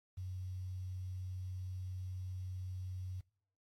sine tone with quantisation, 92.5 Hz, F#2, in tune, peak -40 dBFS, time 0.17-3.21 s, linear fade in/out 10 ms, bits 11, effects noise-tail reverb RT60 0.6 s tail -24 dB re dry + AAC 48 kbps

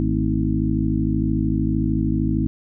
harmonic tone with a mistuned harmonic, 53.2 Hz, G#1, 42 cents sharp, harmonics 1 / 2 / 3 / 4 / 5 / 6, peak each -25 / -25 / -25 / -25 / -25 / -25 dBFS, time 0-2.47 s, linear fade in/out 0 ms, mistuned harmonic 4, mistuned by +90 cents, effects none

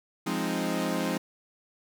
sawtooth chord, F minor seventh, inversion none, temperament equal, 174.61 / 207.7 / 261.6 / 311.1 Hz, F3 / Ab3 / C4 / Eb4, 0 / 0 / 0 / 0 cents, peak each -29 dBFS, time 0.26-1.18 s, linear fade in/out 10 ms, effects none

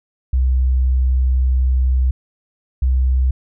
sine tone pair in turn, 64 / 64.36 Hz, C2 / C2, -38 / -28 cents, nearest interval unison, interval 10 cents, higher second, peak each -12 dBFS, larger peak neither, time 0.33-2.11 / 2.82-3.31 s, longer first, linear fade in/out 5 ms, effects none

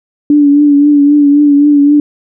sine tone with vibrato, 289.4 Hz, D4, 25 cents flat, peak -3 dBFS, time 0.3-2 s, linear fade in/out 2 ms, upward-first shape triangle, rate 3.8 Hz, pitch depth 42 cents each way, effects none

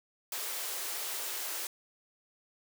white high-pass noise, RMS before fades -37 dBFS, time 0.32-1.67 s, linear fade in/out 2 ms, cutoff 340 Hz, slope 48 dB/octave, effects none

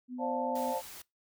sine tone, 250 Hz, B3, 21 cents sharp, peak -37 dBFS, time 0.08-0.75 s, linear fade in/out 50 ms
sine chord, D minor seventh, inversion third, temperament just, 528.6 / 587.3 / 704.8 / 881 Hz, C5 / D5 / F5 / A5, +18 / 0 / +16 / +2 cents, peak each -35 / -39 / -39 / -34 dBFS, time 0.18-0.82 s, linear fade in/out 50 ms
white noise, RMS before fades -47 dBFS, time 0.55-1.02 s, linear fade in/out 5 ms
effects noise-tail reverb RT60 0.2 s tail -23 dB re dry

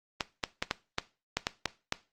clicks, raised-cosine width 0.2 ms, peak -10 dBFS, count 9, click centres 0.208 / 0.438 / 0.625 / 0.711 / 0.984 / 1.37 / 1.469 / 1.657 / 1.924 s, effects noise-tail reverb RT60 0.3 s tail -17 dB re dry + Opus 24 kbps

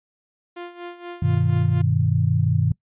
sawtooth tone with tremolo, 349.5 Hz, F4, 1 cent sharp, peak -27 dBFS, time 0.56-1.82 s, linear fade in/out 10 ms, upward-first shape sine, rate 4.2 Hz, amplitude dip 75%
sine chord, G augmented, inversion none, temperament equal, 98 / 123.47 / 155.56 Hz, G2 / B2 / D#3, 0 / 0 / 0 cents, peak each -21 dBFS, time 1.22-2.72 s, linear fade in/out 5 ms
effects noise-tail reverb RT60 0.1 s tail -23 dB re dry + resampled to 8000 Hz

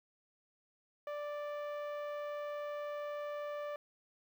sawtooth tone with low-pass filter, 587.3 Hz, D5, in tune, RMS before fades -41 dBFS, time 1.07-3.76 s, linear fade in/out 2 ms, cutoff 1700 Hz, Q 0.6, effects 11-bit

